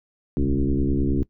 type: tone with frequency modulation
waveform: sine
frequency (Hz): 133.7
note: C3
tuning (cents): +38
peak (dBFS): -18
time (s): 0.37-1.23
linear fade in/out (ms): 0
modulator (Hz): 69.4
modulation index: 3.1
effects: noise-tail reverb RT60 0.1 s tail -20 dB re dry